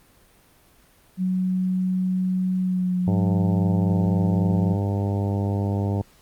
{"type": "tone with pitch glide", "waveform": "sine", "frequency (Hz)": [185, 176.24], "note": ["F#3", "F3"], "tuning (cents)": [0, 16], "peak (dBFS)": -20, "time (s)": [1.17, 4.77], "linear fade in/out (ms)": 50, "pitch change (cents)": -84, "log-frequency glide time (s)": [2.61, 3.44]}
{"type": "harmonic tone", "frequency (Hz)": 100, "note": "G2", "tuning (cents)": 35, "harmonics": [1, 2, 3, 4, 5, 6, 7, 8, 9], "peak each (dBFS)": [-22, -28, -32, -34, -36, -38, -39, -40, -41], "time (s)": [3.07, 6.02], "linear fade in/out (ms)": 5}
{"effects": ["pink hiss -56 dBFS RMS until 6.21 s", "Opus 32 kbps"]}